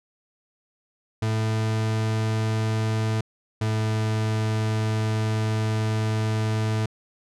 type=tone pair in turn; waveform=40% pulse; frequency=110 / 109.18 Hz; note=A2 / A2; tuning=0 / -13 cents; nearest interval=unison; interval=13 cents; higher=first; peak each=-21 dBFS; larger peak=neither; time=1.22-3.21 / 3.61-6.86 s; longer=second; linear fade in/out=5 ms; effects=low-pass 8000 Hz 12 dB/octave